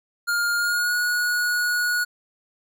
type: tone with pitch glide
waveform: square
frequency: 1412 to 1455.1 Hz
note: F6 to F#6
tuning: +19 to -29 cents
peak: -21 dBFS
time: 0.27-2.05 s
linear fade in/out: 20 ms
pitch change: +52 cents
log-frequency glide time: 0.57-0.94 s
effects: none